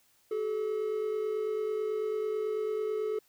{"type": "tone pair together", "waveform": "triangle", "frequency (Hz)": [382.3, 431.4], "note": ["G4", "A4"], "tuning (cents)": [-43, -34], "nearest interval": "major second", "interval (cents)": 209, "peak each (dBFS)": [-35, -28], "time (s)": [0.31, 3.19], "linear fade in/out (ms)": 5, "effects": ["white hiss -67 dBFS RMS until 3.28 s"]}